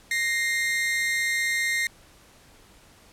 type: tone pair together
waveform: 40% pulse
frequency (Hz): 1864.7 / 2100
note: A#6 / C7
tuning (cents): 0 / +6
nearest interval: major second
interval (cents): 206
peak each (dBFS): -25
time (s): 0.11-1.87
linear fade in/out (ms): 2
effects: pink hiss -54 dBFS RMS until 3.12 s + low-pass 12000 Hz 12 dB/octave